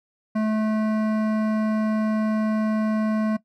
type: tone with hard clipping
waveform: sine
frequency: 216.6 Hz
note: A3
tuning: 27 cents flat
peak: -22 dBFS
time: 0.35-3.37 s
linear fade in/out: 10 ms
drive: 14 dB
effects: noise-tail reverb RT60 0.1 s tail -18 dB re dry